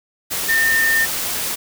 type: tone in noise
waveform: sine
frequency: 1812 Hz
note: A#6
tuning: 50 cents flat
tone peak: -14 dBFS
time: 0.48-1.06 s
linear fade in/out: 20 ms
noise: white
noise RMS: -23 dBFS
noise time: 0.3-1.56 s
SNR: +6 dB
effects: none